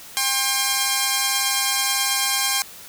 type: tone pair together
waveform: 5% pulse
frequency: 799 / 1068.4 Hz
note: G5 / C6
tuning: +33 / +36 cents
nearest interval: perfect fourth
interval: 503 cents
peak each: -10 dBFS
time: 0.17-2.62 s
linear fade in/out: 0 ms
effects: white hiss -41 dBFS RMS until 2.88 s